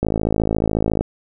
click train, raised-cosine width 2 ms, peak -5 dBFS, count 54, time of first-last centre 0.03-1.01 s, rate 54.1 Hz, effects none

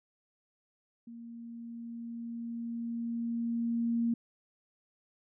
sine tone with level ramp, 233.1 Hz, A#3, in tune, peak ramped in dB -44 to -26 dBFS, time 1.07-4.14 s, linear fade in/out 5 ms, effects none

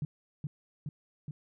sine tone with echo, 146.83 Hz, D3, in tune, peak -30 dBFS, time 0.02-0.05 s, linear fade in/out 2 ms, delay 420 ms, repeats 3, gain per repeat -2 dB, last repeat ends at 1.31 s, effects none

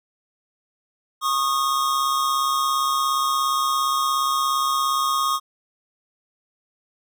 square tone pair together, 1095.8 / 1233 Hz, C#6 / D#6, -20 / -16 cents, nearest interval major second, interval 204 cents, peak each -23 dBFS, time 1.21-5.4 s, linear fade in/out 50 ms, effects none

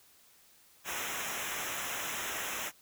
pink noise with comb filter, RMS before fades -37 dBFS, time 0.84-2.72 s, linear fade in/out 50 ms, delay 0.22 ms, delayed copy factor -0.95, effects white hiss -62 dBFS RMS until 2.81 s

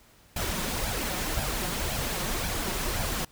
pink noise with flanger, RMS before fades -30 dBFS, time 0.36-3.25 s, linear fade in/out 5 ms, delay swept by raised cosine 1.2 to 5.6 ms, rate 1.9 Hz, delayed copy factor +0.55, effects pink hiss -58 dBFS RMS until 3.31 s

